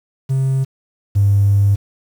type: tone pair in turn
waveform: triangle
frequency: 133.5 / 100.33 Hz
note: C3 / G2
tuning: +35 / +41 cents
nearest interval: perfect fourth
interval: 494 cents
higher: first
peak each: -11 / -6 dBFS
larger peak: second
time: 0.29-0.65 / 1.15-1.76 s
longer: second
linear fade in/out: 20 ms
effects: tanh soft clip ceiling -7 dBFS + 7-bit